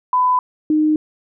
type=tone pair in turn; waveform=sine; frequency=1002 / 307.2 Hz; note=B5 / D#4; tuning=+25 / -22 cents; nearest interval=octave + minor sixth; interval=2047 cents; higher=first; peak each=-12 dBFS; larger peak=neither; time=0.13-0.39 / 0.7-0.96 s; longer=neither; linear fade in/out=2 ms; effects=none